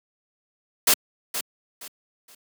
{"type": "noise with echo", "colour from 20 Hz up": "white", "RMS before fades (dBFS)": -17, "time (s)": [0.87, 0.94], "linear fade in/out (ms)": 5, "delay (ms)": 470, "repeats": 3, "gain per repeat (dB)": -11, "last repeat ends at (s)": 2.35, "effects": ["high-pass 200 Hz 12 dB/octave"]}